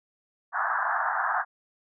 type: band-pass noise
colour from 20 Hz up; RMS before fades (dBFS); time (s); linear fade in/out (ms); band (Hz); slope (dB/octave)
white; -27; 0.52-1.45; 50; 680 to 1700; 96
effects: none